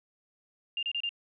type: tone bursts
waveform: sine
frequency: 2801 Hz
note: F7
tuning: 4 cents sharp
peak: -29 dBFS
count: 4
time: 0.77-1.092 s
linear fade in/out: 2 ms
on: 58 ms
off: 30 ms
effects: none